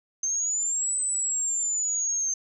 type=exponential two-way sweep; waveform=sine; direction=up then down; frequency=6272 to 8110 to 6272 Hz; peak=-24 dBFS; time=0.23-2.34 s; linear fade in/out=5 ms; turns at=1 s; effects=none